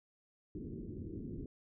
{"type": "low-pass noise", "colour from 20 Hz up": "white", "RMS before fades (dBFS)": -44, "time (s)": [0.55, 1.46], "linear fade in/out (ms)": 2, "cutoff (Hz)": 370, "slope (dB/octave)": 48, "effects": []}